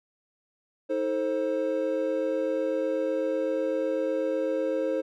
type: chord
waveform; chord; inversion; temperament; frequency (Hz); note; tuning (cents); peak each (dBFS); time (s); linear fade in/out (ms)
triangle; A diminished; second; just; 316.8 / 440 / 528; Eb4 / A4 / C5; +31 / 0 / +16; -29 / -30 / -25; 0.89-5.02; 20
effects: none